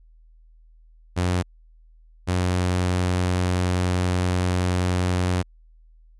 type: tone pair in turn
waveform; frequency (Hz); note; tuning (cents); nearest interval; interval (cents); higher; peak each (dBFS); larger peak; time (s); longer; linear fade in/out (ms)
sawtooth; 89.7 / 90.48; F2 / F#2; +47 / -38; unison; 15; second; -16; neither; 1.16-1.43 / 2.27-5.43; second; 20
effects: added 40 Hz sine -49 dBFS peak until 6.19 s + resampled to 24000 Hz